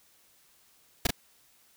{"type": "noise with echo", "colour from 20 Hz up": "pink", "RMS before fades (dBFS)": -24, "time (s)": [1.05, 1.07], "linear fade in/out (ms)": 5, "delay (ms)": 37, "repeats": 1, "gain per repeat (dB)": -3, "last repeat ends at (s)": 1.107, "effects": ["white hiss -63 dBFS RMS until 1.76 s"]}